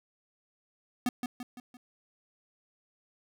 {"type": "tone with echo", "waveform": "square", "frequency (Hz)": 246.9, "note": "B3", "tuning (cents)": 0, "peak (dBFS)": -26, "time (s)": [1.06, 1.09], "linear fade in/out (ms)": 2, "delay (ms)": 170, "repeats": 4, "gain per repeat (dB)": -6, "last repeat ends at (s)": 1.77, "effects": []}